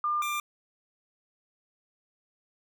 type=tone pair in turn; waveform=sine / 25% pulse; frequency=1200 / 1189.6 Hz; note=D6 / D6; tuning=+37 / +22 cents; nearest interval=unison; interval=15 cents; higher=first; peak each=-25 dBFS; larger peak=neither; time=0.04-0.22 / 0.22-0.4 s; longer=neither; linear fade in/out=2 ms; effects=none